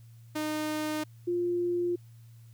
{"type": "tone pair in turn", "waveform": ["sawtooth", "sine"], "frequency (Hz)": [306.7, 350.3], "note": ["D#4", "F4"], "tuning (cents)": [-25, 5], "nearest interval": "major second", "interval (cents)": 230, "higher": "second", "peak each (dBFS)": -26, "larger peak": "neither", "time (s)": [[0.35, 1.04], [1.27, 1.96]], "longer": "neither", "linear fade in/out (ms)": 10, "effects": ["added 115 Hz sine -49 dBFS peak until 2.53 s", "white hiss -67 dBFS RMS until 2.53 s"]}